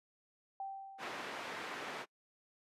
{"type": "tone with exponential decay", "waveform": "sine", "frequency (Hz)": 780, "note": "G5", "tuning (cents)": -9, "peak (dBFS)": -38, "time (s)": [0.6, 1.75], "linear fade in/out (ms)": 2, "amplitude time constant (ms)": 250}
{"type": "band-pass noise", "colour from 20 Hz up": "white", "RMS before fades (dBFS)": -44, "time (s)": [0.98, 2.06], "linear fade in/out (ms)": 50, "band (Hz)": [250, 1900], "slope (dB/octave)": 12}
{"effects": ["noise-tail reverb RT60 0.1 s tail -25 dB re dry", "resampled to 32000 Hz"]}